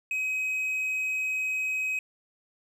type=tone; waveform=triangle; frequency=2533 Hz; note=D#7; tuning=30 cents sharp; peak=-25 dBFS; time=0.11-1.99 s; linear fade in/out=2 ms; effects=none